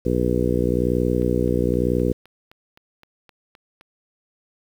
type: harmonic tone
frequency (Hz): 61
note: B1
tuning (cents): -21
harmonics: 1 / 2 / 3 / 4 / 5 / 6 / 7 / 8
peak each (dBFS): -26 / -26 / -26 / -26 / -26 / -26 / -26 / -26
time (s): 0.05-2.13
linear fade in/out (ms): 10
type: click train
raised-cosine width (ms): 0.3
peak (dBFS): -31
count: 11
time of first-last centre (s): 1.22-3.811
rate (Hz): 3.86
effects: 8-bit